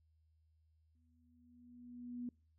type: tone with exponential growth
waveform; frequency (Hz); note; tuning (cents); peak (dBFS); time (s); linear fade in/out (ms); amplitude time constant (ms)
sine; 243.7; B3; -23; -39; 0.95-2.29; 2; 290
effects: noise-tail reverb RT60 0.4 s tail -26 dB re dry + added 79 Hz sine -70 dBFS peak until 2.58 s